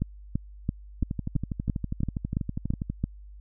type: two click trains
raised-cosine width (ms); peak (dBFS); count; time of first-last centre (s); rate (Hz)
5; -13 / -17; 10 / 24; 0.02-3.04 / 1.03-2.9; 2.98 / 12.3
effects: added 50 Hz sine -43 dBFS peak until 3.4 s